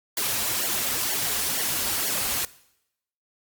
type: noise with flanger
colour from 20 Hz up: white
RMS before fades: -26 dBFS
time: 0.17-2.45 s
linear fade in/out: 2 ms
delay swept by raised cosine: 0.78 to 6.38 ms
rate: 2.1 Hz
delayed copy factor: -0.75
effects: noise-tail reverb RT60 0.8 s tail -20 dB re dry + Opus 48 kbps